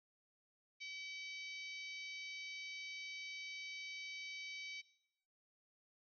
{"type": "harmonic tone with a mistuned harmonic", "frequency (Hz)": 764, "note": "G5", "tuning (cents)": -45, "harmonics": [3, 4, 5, 6, 7, 8], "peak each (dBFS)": [-47, -56, -55, -56, -60, -62], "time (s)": [0.8, 4.82], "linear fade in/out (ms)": 20, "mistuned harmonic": 7, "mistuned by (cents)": 52, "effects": ["noise-tail reverb RT60 0.9 s tail -20 dB re dry"]}